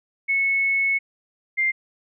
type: tone pair in turn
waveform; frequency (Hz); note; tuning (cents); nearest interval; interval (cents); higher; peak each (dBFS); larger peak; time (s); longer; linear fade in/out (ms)
sine; 2200 / 2102; C#7 / C7; -14 / +7; minor second; 79; first; -18; neither; 0.28-0.99 / 1.57-1.72; first; 20
effects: none